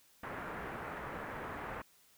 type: low-pass noise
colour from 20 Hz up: white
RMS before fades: -43 dBFS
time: 0.23-1.82 s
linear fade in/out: 5 ms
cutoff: 1700 Hz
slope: 24 dB/octave
effects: white hiss -66 dBFS RMS until 2.17 s